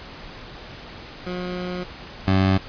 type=tone pair in turn; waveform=20% pulse; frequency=180 / 95.35 Hz; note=F#3 / G2; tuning=-47 / -47 cents; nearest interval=major seventh; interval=1100 cents; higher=first; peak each=-22 / -11 dBFS; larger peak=second; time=1.26-1.84 / 2.27-2.58 s; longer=first; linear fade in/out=10 ms; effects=pink hiss -39 dBFS RMS until 2.68 s + resampled to 11025 Hz